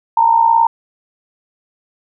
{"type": "tone with amplitude modulation", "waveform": "sine", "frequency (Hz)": 917, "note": "A#5", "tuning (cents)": -29, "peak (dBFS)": -5, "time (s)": [0.17, 0.67], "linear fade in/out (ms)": 5, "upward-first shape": "sine", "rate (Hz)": 59, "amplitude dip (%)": 70, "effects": []}